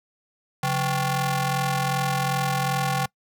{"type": "ring-modulated tone", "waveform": "sawtooth", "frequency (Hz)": 320.2, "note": "D#4", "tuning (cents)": 50, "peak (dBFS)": -15, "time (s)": [0.63, 3.06], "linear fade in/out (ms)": 5, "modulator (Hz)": 459, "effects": ["noise-tail reverb RT60 0.1 s tail -24 dB re dry"]}